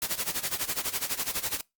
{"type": "noise with tremolo", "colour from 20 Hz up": "white", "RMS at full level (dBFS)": -28, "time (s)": [0.02, 1.61], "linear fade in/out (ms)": 2, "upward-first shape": "sine", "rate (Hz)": 12, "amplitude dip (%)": 85, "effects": ["noise-tail reverb RT60 0.2 s tail -23 dB re dry", "Opus 48 kbps"]}